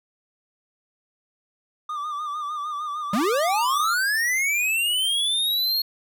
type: tone with vibrato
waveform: triangle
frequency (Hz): 1192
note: D6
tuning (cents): +25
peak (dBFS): -25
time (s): 1.89-3.94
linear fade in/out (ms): 5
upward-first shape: sine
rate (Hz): 6.6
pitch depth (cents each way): 64
type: linear sweep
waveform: square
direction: up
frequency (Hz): 180.1 to 4310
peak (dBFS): -21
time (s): 3.13-5.82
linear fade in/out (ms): 5
effects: none